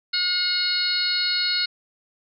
harmonic tone with a mistuned harmonic, 720 Hz, F#5, 47 cents flat, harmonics 2 / 3 / 4 / 5 / 6 / 7, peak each -30 / -31 / -33 / -29 / -22 / -34 dBFS, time 0.13-1.66 s, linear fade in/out 10 ms, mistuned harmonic 5, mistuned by +92 cents, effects none

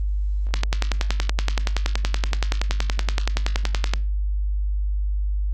click train, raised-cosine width 0.2 ms, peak -4 dBFS, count 37, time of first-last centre 0.54-3.936 s, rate 10.6 Hz, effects added 50 Hz sine -20 dBFS peak until 5.53 s + Opus 32 kbps

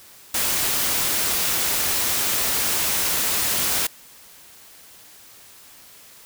white noise, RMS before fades -22 dBFS, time 0.34-3.87 s, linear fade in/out 5 ms, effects white hiss -47 dBFS RMS until 6.25 s

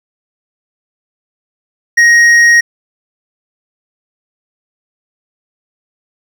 sine tone with hard clipping, 1878 Hz, A#6, 12 cents sharp, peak -5 dBFS, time 1.97-2.61 s, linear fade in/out 10 ms, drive 6 dB, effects none

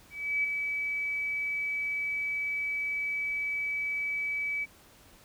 sine tone with ADSR envelope, 2291 Hz, D7, 44 cents flat, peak -24 dBFS, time 0.1-4.66 s, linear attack 340 ms, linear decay 9 ms, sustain -5 dB, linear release 30 ms, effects pink hiss -57 dBFS RMS until 5.24 s

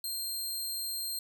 15% pulse tone, 4186 Hz, C8, in tune, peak -27 dBFS, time 0.04-1.19 s, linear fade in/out 2 ms, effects none

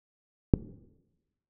click, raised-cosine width 3 ms, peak -4 dBFS, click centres 0.538 s, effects noise-tail reverb RT60 1.0 s tail -18 dB re dry

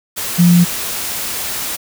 sine tone in noise, 174.61 Hz, F3, in tune, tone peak -6 dBFS, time 0.38-0.65 s, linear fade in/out 20 ms, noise white, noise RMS -22 dBFS, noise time 0.16-1.77 s, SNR +13 dB, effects none

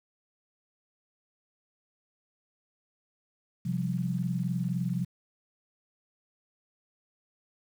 sine chord, C suspended fourth, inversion none, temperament equal with one note detuned, 130.81 / 174.61 / 194.31 Hz, C3 / F3 / G3, 0 / 0 / -15 cents, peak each -32 / -30 / -35 dBFS, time 3.65-5.05 s, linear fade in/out 10 ms, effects 9-bit

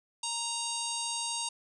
harmonic tone, 932.3 Hz, A#5, in tune, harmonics 1 / 3 / 4 / 5 / 6 / 7 / 8 / 9 / 10, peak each -39 / -41 / -40 / -40 / -47 / -40 / -48 / -38 / -43 dBFS, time 0.23-1.49 s, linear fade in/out 5 ms, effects none

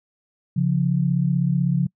sine tone pair together, 138.59 / 174.61 Hz, C#3 / F3, 0 / 0 cents, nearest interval major third, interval 400 cents, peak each -20 dBFS, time 0.56-1.87 s, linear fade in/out 10 ms, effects noise-tail reverb RT60 0.1 s tail -26 dB re dry

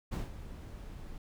brown noise with ADSR envelope, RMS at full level -32 dBFS, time 0.11-1.18 s, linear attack 20 ms, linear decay 160 ms, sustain -13 dB, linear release 3 ms, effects none

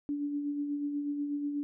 sine tone with tremolo, 289.2 Hz, D4, 27 cents flat, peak -29 dBFS, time 0.09-1.63 s, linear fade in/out 0 ms, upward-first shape sine, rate 8.2 Hz, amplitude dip 40%, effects none

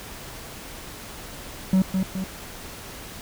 triangle tone with echo, 188.7 Hz, F#3, 34 cents sharp, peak -13 dBFS, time 1.73-1.82 s, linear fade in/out 2 ms, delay 210 ms, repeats 2, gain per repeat -5 dB, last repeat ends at 2.24 s, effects pink hiss -39 dBFS RMS until 3.21 s

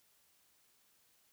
silence, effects white hiss -71 dBFS RMS until 1.32 s

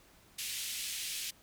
pink band-pass noise, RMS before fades -39 dBFS, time 0.38-1.31 s, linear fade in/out 10 ms, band 2500 to 14000 Hz, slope 24 dB/octave, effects pink hiss -62 dBFS RMS until 1.42 s

